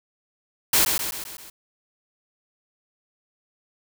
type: noise with echo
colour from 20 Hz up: white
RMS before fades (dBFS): -18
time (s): 0.73-0.85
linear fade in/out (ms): 5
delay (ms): 130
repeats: 5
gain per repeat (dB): -5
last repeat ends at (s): 1.5
effects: none